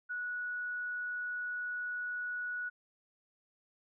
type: tone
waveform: sine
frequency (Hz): 1467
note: F#6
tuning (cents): -15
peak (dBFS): -35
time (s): 0.09-2.7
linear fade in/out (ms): 20
effects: none